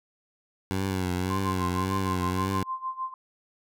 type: tone with vibrato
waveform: 15% pulse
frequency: 93.1 Hz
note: F#2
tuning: 11 cents sharp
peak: -20 dBFS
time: 0.71-2.63 s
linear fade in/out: 0 ms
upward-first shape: triangle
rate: 1.8 Hz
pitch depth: 82 cents each way
type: tone with tremolo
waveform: sine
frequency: 1044 Hz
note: C6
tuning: 4 cents flat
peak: -27 dBFS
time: 1.3-3.14 s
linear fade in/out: 2 ms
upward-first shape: sine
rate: 6.5 Hz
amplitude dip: 85%
effects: none